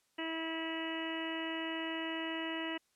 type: harmonic tone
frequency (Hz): 324.8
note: E4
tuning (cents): -26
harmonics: 1 / 2 / 3 / 4 / 5 / 6 / 7 / 8 / 9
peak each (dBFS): -39 / -45 / -46 / -51 / -50 / -43 / -54 / -48 / -44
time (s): 0.18-2.78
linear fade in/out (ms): 10
effects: white hiss -75 dBFS RMS until 2.95 s + low-pass 10000 Hz 12 dB/octave